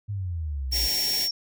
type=exponential sweep; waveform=sine; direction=down; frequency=105.7 to 55 Hz; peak=-27 dBFS; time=0.08-0.88 s; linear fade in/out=20 ms
type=band-stop noise; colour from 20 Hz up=white; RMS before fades=-30 dBFS; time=0.71-1.29 s; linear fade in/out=50 ms; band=930 to 1700 Hz; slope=96 dB/octave
type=tone; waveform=sine; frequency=5500 Hz; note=F8; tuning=27 cents flat; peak=-24 dBFS; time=0.72-1.31 s; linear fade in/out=5 ms
effects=none